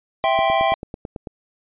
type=chord; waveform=square; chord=C major; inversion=first; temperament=equal; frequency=659.3 / 784 / 1046.5 Hz; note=E5 / G5 / C6; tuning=0 / 0 / 0 cents; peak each=-20 / -20 / -24 dBFS; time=0.24-0.74 s; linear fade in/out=0 ms
type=click train; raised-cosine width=2 ms; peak=-17 dBFS; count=9; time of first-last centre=0.39-1.272 s; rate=9.07 Hz
effects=resampled to 8000 Hz